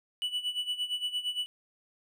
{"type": "tone with tremolo", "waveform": "triangle", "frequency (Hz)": 2960, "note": "F#7", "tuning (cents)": 0, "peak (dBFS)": -26, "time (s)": [0.22, 1.46], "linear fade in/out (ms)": 0, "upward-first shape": "sine", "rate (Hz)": 8.7, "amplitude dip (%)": 80, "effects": []}